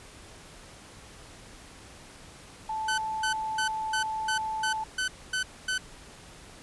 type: tone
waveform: sine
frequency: 875 Hz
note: A5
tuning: 10 cents flat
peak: -29 dBFS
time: 2.69-4.84 s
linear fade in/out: 5 ms
type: tone bursts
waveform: sawtooth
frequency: 1515 Hz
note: F#6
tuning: 40 cents sharp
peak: -23 dBFS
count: 9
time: 2.88-5.78 s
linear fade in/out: 5 ms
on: 100 ms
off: 250 ms
effects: pink hiss -49 dBFS RMS until 6.62 s + resampled to 24000 Hz